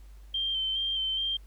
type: tone with vibrato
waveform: sine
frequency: 3136 Hz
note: G7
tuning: in tune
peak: -27 dBFS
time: 0.34-1.37 s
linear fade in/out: 5 ms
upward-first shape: square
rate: 2.4 Hz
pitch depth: 21 cents each way
effects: added 50 Hz sine -46 dBFS peak until 1.46 s + pink hiss -64 dBFS RMS until 1.46 s